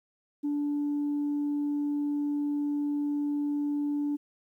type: tone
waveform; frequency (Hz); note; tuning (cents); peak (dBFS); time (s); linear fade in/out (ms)
sine; 290.9; D4; -16; -25; 0.43-4.17; 20
effects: tanh soft clip ceiling -24 dBFS + 11-bit